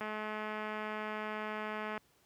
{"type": "click train", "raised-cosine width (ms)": 0.5, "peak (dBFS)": -25, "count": 422, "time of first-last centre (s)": [0.01, 1.977], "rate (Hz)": 214, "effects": ["pink hiss -69 dBFS RMS until 2.25 s", "high-pass 80 Hz 12 dB/octave"]}